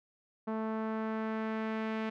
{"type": "tone with low-pass filter sweep", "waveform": "sawtooth", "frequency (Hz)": 220, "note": "A3", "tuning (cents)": 0, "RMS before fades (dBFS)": -35, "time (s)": [0.47, 2.1], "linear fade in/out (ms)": 10, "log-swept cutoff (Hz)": [1100, 2400], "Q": 1.3, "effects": []}